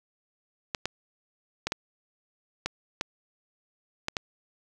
clicks, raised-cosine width 0.2 ms, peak -11 dBFS, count 8, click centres 0.748 / 0.856 / 1.67 / 1.721 / 2.66 / 3.011 / 4.084 / 4.168 s, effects none

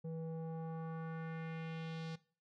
square tone with low-pass filter sweep, 162.3 Hz, E3, 27 cents flat, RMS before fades -44 dBFS, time 0.04-2.16 s, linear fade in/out 10 ms, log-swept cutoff 430 to 4700 Hz, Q 1.8, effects noise-tail reverb RT60 0.4 s tail -19 dB re dry

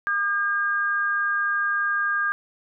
sine tone pair together, 1210.8 / 1614 Hz, D#6 / G#6, -48 / -50 cents, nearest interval perfect fourth, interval 498 cents, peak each -26 / -22 dBFS, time 0.07-2.32 s, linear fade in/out 0 ms, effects none

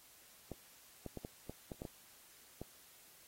clicks, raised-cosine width 2 ms, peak -30 dBFS, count 9, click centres 0.517 / 1.063 / 1.173 / 1.249 / 1.496 / 1.718 / 1.819 / 1.852 / 2.616 s, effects white hiss -62 dBFS RMS until 3.27 s + AAC 48 kbps

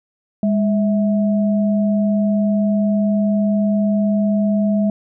sine tone pair together, 204.9 / 650.5 Hz, G#3 / E5, -23 / -23 cents, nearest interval octave + minor sixth, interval 2000 cents, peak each -14 / -23 dBFS, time 0.43-4.9 s, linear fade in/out 2 ms, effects none

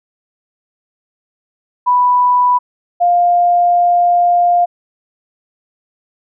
sine tone pair in turn, 987.8 / 702.4 Hz, B5 / F5, 0 / +10 cents, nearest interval tritone, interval 590 cents, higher first, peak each -8 dBFS, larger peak neither, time 1.86-2.59 / 3-4.66 s, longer second, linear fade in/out 20 ms, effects none

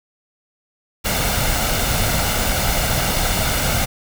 pink noise with comb filter, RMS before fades -19 dBFS, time 1.04-3.86 s, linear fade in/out 20 ms, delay 1.4 ms, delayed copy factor +0.5, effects none

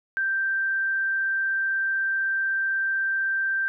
sine tone, 1569 Hz, G6, 1 cent sharp, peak -22 dBFS, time 0.17-3.68 s, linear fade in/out 0 ms, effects none

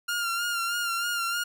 sawtooth tone with vibrato, 1396.9 Hz, F6, in tune, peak -23 dBFS, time 0.08-1.44 s, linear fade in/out 10 ms, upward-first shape sine, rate 3.2 Hz, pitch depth 40 cents each way, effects none

